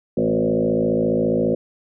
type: tone with frequency modulation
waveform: sine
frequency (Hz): 364.8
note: F#4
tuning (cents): -24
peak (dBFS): -16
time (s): 0.17-1.55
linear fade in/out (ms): 5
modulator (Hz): 54.7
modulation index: 3.7
effects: none